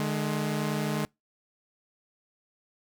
sawtooth tone pair together, 151 / 210.8 Hz, D3 / G#3, +48 / +26 cents, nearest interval tritone, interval 578 cents, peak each -26 dBFS, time 0-1.05 s, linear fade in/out 0 ms, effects noise-tail reverb RT60 0.2 s tail -26 dB re dry

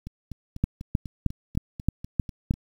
two click trains, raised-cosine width 5 ms, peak -23 / -9 dBFS, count 11 / 7, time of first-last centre 0.07-2.539 / 0.64-2.509 s, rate 4.05 / 3.21 Hz, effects 8-bit

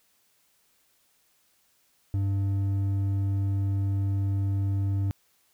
sine tone with hard clipping, 98.4 Hz, G2, 7 cents sharp, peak -25 dBFS, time 2.14-5.11 s, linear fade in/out 0 ms, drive 5 dB, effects white hiss -67 dBFS RMS until 5.53 s

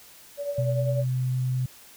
sine tone with tremolo, 573 Hz, D5, 43 cents flat, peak -24 dBFS, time 0.37-1.05 s, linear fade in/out 50 ms, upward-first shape triangle, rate 10 Hz, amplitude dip 70%
sine tone with pitch glide, 125.6 to 127.87 Hz, B2 to C3, +30 to -39 cents, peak -23 dBFS, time 0.58-1.66 s, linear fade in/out 5 ms, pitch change +31 cents, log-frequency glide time 0.73-0.87 s
effects white hiss -50 dBFS RMS until 1.96 s

